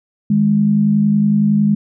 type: tone pair together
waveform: sine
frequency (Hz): 156.36 / 207.2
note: D#3 / G#3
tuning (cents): +9 / -4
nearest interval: perfect fourth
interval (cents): 487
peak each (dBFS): -18 / -11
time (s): 0.3-1.75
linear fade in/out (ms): 5
effects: none